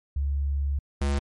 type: tone pair in turn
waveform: sine / square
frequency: 70.2 / 70.2 Hz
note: C#2 / C#2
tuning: +22 / +22 cents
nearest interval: unison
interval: 0 cents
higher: neither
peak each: -23 dBFS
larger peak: neither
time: 0.16-0.79 / 1.01-1.19 s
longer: first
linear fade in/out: 5 ms
effects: MP3 48 kbps